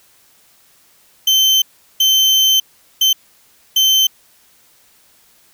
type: tone bursts at uneven times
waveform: 35% pulse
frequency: 3093 Hz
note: G7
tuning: 24 cents flat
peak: -8 dBFS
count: 4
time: 1.27-1.62 / 2-2.6 / 3.01-3.13 / 3.76-4.07 s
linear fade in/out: 5 ms
effects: white hiss -52 dBFS RMS until 5.53 s